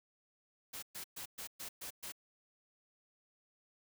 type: noise bursts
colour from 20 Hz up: white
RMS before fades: -45 dBFS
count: 7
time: 0.73-2.122 s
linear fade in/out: 10 ms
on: 96 ms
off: 120 ms
effects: none